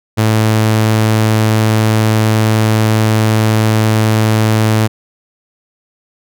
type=tone; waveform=sawtooth; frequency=109.4 Hz; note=A2; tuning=9 cents flat; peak=-5 dBFS; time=0.17-4.88 s; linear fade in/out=20 ms; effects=none